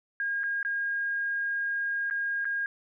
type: tone with dropouts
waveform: sine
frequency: 1624 Hz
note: G#6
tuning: 39 cents flat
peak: -27 dBFS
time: 0.2-2.66 s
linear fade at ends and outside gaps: 1 ms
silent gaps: 0.434-0.438 / 0.629-0.649 / 2.1-2.109 / 2.446-2.453 s
effects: none